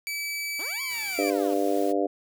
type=tone with pitch glide; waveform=sawtooth; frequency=2300 to 2331 Hz; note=D7 to D7; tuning=-37 to -14 cents; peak=-26 dBFS; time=0.07-1.3 s; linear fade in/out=0 ms; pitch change=+23 cents; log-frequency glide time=1.02-1.17 s
type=linear two-way sweep; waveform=15% pulse; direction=up then down; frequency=261.6 to 1100 to 261.6 Hz; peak=-33 dBFS; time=0.59-1.54 s; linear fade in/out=2 ms; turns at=0.82 s
type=noise; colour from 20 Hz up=white; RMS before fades=-44 dBFS; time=0.89-1.93 s; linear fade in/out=20 ms
type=harmonic tone; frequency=99.2 Hz; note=G2; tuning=21 cents sharp; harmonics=3 / 4 / 5 / 6 / 7; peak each=-27 / -28 / -29 / -30 / -30 dBFS; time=1.18-2.07 s; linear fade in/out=10 ms
effects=none